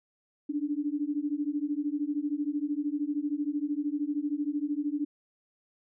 sine beating tone pair, 286.5 / 299.5 Hz, D4 / D4, -43 / +34 cents, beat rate 13 Hz, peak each -31 dBFS, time 0.49-5.05 s, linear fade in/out 10 ms, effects none

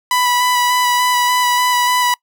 sawtooth tone with vibrato, 987.8 Hz, B5, in tune, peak -9 dBFS, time 0.11-2.14 s, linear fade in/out 2 ms, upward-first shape square, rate 3.4 Hz, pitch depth 12 cents each way, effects noise-tail reverb RT60 0.1 s tail -25 dB re dry

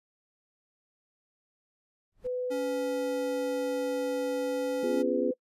brown noise with exponential growth, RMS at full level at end -42 dBFS, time 2.12-2.27 s, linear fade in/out 2 ms, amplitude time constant 32 ms
sine tone with pitch glide, 500 to 505.2 Hz, B4 to B4, +21 to +39 cents, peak -29 dBFS, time 2.24-5.34 s, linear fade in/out 20 ms, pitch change +18 cents, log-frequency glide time 4.35-4.87 s
square tone, 280 Hz, C#4, 18 cents sharp, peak -34 dBFS, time 2.5-5.03 s, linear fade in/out 20 ms
sine chord, C# dominant seventh, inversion third, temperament just, 249.5 / 277.2 / 346.5 / 415.8 Hz, B3 / C#4 / E#4 / G#4, +18 / 0 / -14 / +2 cents, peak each -32 dBFS, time 4.83-5.31 s, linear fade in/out 5 ms
effects noise-tail reverb RT60 0.1 s tail -24 dB re dry + resampled to 32000 Hz

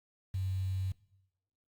sine tone with quantisation, 94.4 Hz, F#2, 35 cents sharp, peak -31 dBFS, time 0.34-0.92 s, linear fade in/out 5 ms, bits 9, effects noise-tail reverb RT60 0.9 s tail -22 dB re dry + Opus 48 kbps

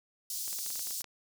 pink high-pass noise, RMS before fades -37 dBFS, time 0.3-1.02 s, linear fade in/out 2 ms, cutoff 5000 Hz, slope 24 dB/octave
clicks, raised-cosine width 0.2 ms, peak -29 dBFS, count 11, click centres 0.479 / 0.529 / 0.588 / 0.663 / 0.704 / 0.757 / 0.794 / 0.871 / 0.908 / 1.009 / 1.043 s
effects none

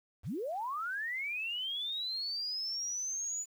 sine linear sweep, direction up, 48.66 to 7010 Hz, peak -34 dBFS, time 0.23-3.46 s, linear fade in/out 50 ms, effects 10-bit

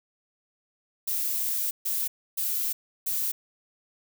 violet noise bursts at uneven times, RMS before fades -28 dBFS, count 4, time 1.07-1.71 / 1.85-2.08 / 2.37-2.73 / 3.06-3.32 s, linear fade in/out 10 ms, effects none

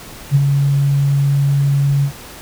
sine tone with ADSR envelope, 140.3 Hz, C#3, 21 cents sharp, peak -6 dBFS, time 0.31-2.12 s, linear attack 41 ms, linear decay 36 ms, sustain -5 dB, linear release 86 ms, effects pink hiss -35 dBFS RMS until 2.41 s

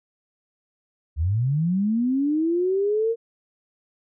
sine linear sweep, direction up, 69.9 to 466.2 Hz, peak -19 dBFS, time 1.16-3.16 s, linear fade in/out 50 ms, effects none

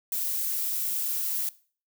violet noise with high-pass filter sweep, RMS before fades -29 dBFS, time 0.12-1.49 s, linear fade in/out 2 ms, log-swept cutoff 270 to 740 Hz, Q 2.1, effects noise-tail reverb RT60 0.4 s tail -19 dB re dry

